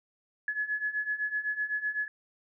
sine beating tone pair, 1697 / 1704.9 Hz, G#6 / G#6, +37 / +45 cents, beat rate 7.9 Hz, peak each -34 / -31 dBFS, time 0.48-2.08 s, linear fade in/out 2 ms, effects none

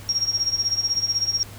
sine tone with tremolo, 5588 Hz, F8, in tune, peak -17 dBFS, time 0.09-1.43 s, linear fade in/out 0 ms, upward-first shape sine, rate 16 Hz, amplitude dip 80%, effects added 102 Hz sine -40 dBFS peak until 1.58 s + pink hiss -43 dBFS RMS until 1.58 s

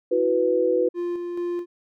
sine chord, E suspended second, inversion none, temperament equal, 329.6 / 370 / 493.9 Hz, E4 / F#4 / B4, 0 / 0 / 0 cents, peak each -26 / -23 / -20 dBFS, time 0.11-0.89 s, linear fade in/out 10 ms
triangle tone with tremolo, 349.2 Hz, F4, in tune, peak -22 dBFS, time 0.94-1.66 s, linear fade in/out 50 ms, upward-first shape square, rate 2.3 Hz, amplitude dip 35%
effects none

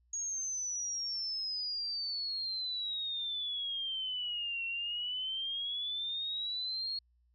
sine exponential two-way sweep, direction down then up, 6645 to 2716 to 4319 Hz, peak -34 dBFS, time 0.13-6.99 s, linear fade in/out 5 ms, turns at 4.65 s, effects added 60 Hz sine -67 dBFS peak until 7.34 s

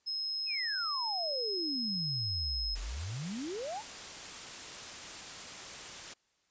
sine tone, 5150 Hz, E8, 41 cents flat, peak -33 dBFS, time 0.06-2.76 s, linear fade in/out 20 ms
sine exponential two-way sweep, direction down then up, 2637 to 41.91 to 947 Hz, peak -36 dBFS, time 0.46-3.83 s, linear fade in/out 50 ms, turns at 2.79 s
white noise, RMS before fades -44 dBFS, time 2.75-6.14 s, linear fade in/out 10 ms
effects white hiss -74 dBFS RMS until 6.5 s + resampled to 16000 Hz

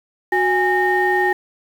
sine tone cluster, 367.3 / 823 / 1840 Hz, F#4 / G#5 / A#6, -13 / -16 / -23 cents, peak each -18 dBFS, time 0.32-1.33 s, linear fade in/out 5 ms, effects tanh soft clip ceiling -7 dBFS + 7-bit

